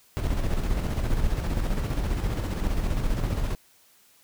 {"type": "noise with tremolo", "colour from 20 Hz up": "brown", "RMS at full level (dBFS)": -24, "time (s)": [0.17, 3.55], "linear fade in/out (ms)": 0, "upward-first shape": "square", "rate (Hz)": 15, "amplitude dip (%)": 40, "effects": ["white hiss -59 dBFS RMS until 4.23 s"]}